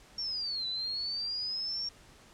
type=linear two-way sweep; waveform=sine; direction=down then up; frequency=5550 to 3951 to 5550 Hz; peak=-32 dBFS; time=0.18-1.89 s; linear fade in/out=5 ms; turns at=0.67 s; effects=pink hiss -57 dBFS RMS until 2.33 s + low-pass 9000 Hz 12 dB/octave